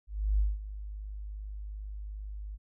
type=tone with ADSR envelope; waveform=sine; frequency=51.3 Hz; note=G#1; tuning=21 cents flat; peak=-22 dBFS; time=0.07-2.58 s; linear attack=320 ms; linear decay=190 ms; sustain=-15 dB; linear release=38 ms; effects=none